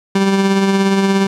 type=tone with tremolo; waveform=30% pulse; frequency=195.2 Hz; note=G3; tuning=7 cents flat; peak=-7 dBFS; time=0.15-1.27 s; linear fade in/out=5 ms; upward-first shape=triangle; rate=17 Hz; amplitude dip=40%; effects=low-pass 7000 Hz 12 dB/octave + 8-bit